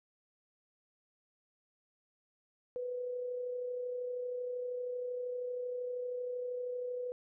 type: tone with amplitude modulation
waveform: sine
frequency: 495.3 Hz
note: B4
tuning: 5 cents sharp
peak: -34 dBFS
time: 2.76-7.12 s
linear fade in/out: 0 ms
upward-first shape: sine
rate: 32.8 Hz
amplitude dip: 35%
effects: none